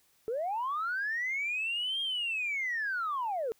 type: linear two-way sweep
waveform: sine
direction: up then down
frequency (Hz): 423.6 to 3241 to 423.6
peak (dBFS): -29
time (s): 0.28-3.52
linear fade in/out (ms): 0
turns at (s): 2.01
effects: tanh soft clip ceiling -26 dBFS + white hiss -68 dBFS RMS until 3.59 s